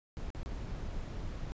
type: noise with dropouts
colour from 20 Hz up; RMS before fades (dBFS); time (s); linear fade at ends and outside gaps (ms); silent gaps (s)
brown; -39; 0.17-1.52; 0; 0.303-0.349 / 0.431-0.46
effects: resampled to 16000 Hz